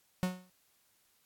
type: tone with exponential decay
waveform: 45% pulse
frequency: 182.9 Hz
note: F#3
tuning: 20 cents flat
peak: -26 dBFS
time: 0.23-0.5 s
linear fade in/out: 0 ms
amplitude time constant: 57 ms
effects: white hiss -71 dBFS RMS until 1.25 s + AAC 64 kbps